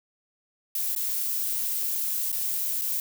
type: noise with dropouts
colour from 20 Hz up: violet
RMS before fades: -28 dBFS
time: 0.75-3 s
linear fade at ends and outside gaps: 2 ms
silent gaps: 0.951-0.961 / 2.318-2.326 / 2.814-2.818 s
effects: none